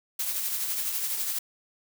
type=noise with tremolo; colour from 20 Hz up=blue; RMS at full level=-28 dBFS; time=0.19-1.39 s; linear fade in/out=5 ms; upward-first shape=triangle; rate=12 Hz; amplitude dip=45%; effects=none